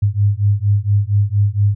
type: beating tone pair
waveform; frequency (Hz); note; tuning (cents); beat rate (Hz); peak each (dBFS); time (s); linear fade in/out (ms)
sine; 100 / 104.3; G2 / G#2; +35 / +8; 4.3; -15; 0.02-1.75; 10
effects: none